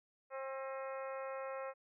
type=harmonic tone with a mistuned harmonic; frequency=267.3 Hz; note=C4; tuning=37 cents sharp; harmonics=2 / 3 / 4 / 5 / 6 / 7 / 8 / 9; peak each=-42 / -51 / -49 / -50 / -59 / -55 / -58 / -59 dBFS; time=0.3-1.74 s; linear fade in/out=50 ms; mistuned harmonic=9; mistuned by=+66 cents; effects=none